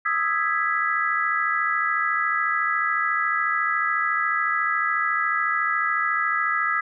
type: chord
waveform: sine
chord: E major seventh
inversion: third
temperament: equal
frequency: 1244.5 / 1318.5 / 1661.2 / 1975.5 Hz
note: D#6 / E6 / G#6 / B6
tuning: 0 / 0 / 0 / 0 cents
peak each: -26 dBFS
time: 0.05-6.81 s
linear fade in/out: 10 ms
effects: none